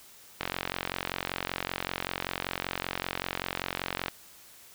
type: click train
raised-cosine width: 0.3 ms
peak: -13 dBFS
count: 167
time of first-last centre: 0.41-4.083 s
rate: 45.2 Hz
effects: white hiss -53 dBFS RMS until 4.74 s